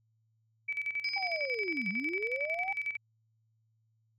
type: tone with tremolo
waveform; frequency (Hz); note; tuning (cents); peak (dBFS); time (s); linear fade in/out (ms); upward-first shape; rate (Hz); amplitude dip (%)
sine; 2297; D7; -39; -30; 0.68-2.97; 10; square; 11; 70
type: tone with exponential decay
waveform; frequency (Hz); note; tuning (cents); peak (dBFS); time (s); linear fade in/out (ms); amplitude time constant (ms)
sine; 5000; D#8; +8; -35; 1.04-2.88; 5; 400
type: linear two-way sweep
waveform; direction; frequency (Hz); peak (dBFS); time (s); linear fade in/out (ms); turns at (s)
sine; down then up; 806 to 177.9 to 806; -35; 1.16-2.73; 5; 1.89
effects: added 111 Hz sine -70 dBFS peak until 4.18 s